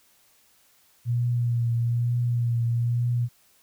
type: tone with vibrato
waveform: sine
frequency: 119.1 Hz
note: A#2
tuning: 38 cents sharp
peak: -21 dBFS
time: 1.05-3.29 s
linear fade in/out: 50 ms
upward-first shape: triangle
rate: 1.1 Hz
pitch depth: 32 cents each way
effects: white hiss -61 dBFS RMS until 3.62 s